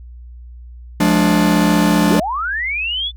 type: chord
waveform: 45% pulse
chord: D diminished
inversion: first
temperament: just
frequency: 176.2 / 211.4 / 293.7 Hz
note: F3 / Ab3 / D4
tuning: +16 / +31 / 0 cents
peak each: -16 dBFS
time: 1-2.2 s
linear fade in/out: 5 ms
type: linear sweep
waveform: sine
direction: up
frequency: 179.6 to 3520 Hz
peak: -18 dBFS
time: 2.06-3.12 s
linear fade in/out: 50 ms
effects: added 60 Hz sine -33 dBFS peak until 3.16 s